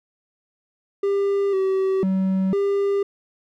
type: tone with pitch steps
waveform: triangle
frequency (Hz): 398.4 / 382.6 / 190 / 399.3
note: G4 / G4 / F#3 / G4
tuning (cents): +28 / -42 / +46 / +32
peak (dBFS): -16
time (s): 1.03-3.03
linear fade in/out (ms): 5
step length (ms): 500
effects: none